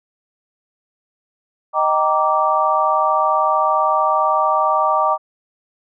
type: chord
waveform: sine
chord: Eb major seventh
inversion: none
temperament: just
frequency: 622.3 / 777.8 / 933.4 / 1166.7 Hz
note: Eb5 / G5 / Bb5 / D6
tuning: 0 / -14 / +2 / -12 cents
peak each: -20 / -20 / -20 / -17 dBFS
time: 1.73-5.18 s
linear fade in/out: 50 ms
effects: none